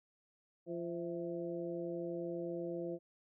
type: harmonic tone with a mistuned harmonic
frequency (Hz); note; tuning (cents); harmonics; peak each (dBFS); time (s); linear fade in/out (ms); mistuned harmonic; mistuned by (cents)
172.1; F3; -25; 1 / 2 / 3 / 4; -46 / -40 / -43 / -49; 0.66-2.99; 50; 4; -73
effects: none